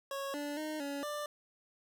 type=tone with pitch steps; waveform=25% pulse; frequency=551 / 290.7 / 308.3 / 282.4 / 592 Hz; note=C#5 / D4 / D#4 / C#4 / D5; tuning=-11 / -18 / -16 / +32 / +14 cents; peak=-33 dBFS; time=0.11-1.26 s; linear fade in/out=2 ms; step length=230 ms; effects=none